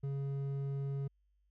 sine tone with hard clipping, 138.59 Hz, C#3, in tune, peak -36 dBFS, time 0.03-1.08 s, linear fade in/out 10 ms, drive 6 dB, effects added 50 Hz sine -70 dBFS peak until 1.5 s

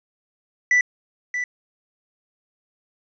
triangle tone with echo, 1975.5 Hz, B6, in tune, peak -12 dBFS, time 0.71-0.81 s, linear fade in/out 2 ms, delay 630 ms, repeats 1, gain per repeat -9 dB, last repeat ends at 1.44 s, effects resampled to 16000 Hz + 9-bit

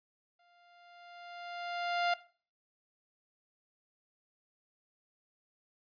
sawtooth tone with exponential growth, 698.5 Hz, F5, in tune, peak -23 dBFS, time 0.39-2.14 s, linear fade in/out 5 ms, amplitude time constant 380 ms, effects noise-tail reverb RT60 0.4 s tail -17 dB re dry + resampled to 11025 Hz

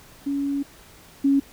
sine tone pair in turn, 280.7 / 276.7 Hz, C#4 / C#4, +22 / -3 cents, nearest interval unison, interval 25 cents, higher first, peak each -22 / -15 dBFS, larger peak second, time 0.26-0.63 / 1.24-1.4 s, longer first, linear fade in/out 10 ms, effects pink hiss -49 dBFS RMS until 1.52 s

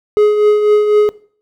triangle tone with tremolo, 420 Hz, G#4, 19 cents sharp, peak -3 dBFS, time 0.17-1.09 s, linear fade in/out 0 ms, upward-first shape triangle, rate 4 Hz, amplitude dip 55%, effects noise-tail reverb RT60 0.5 s tail -20 dB re dry

